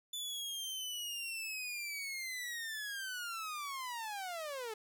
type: linear sweep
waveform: sawtooth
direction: down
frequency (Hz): 3500 to 421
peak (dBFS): -36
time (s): 0.13-4.74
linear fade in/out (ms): 5
effects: none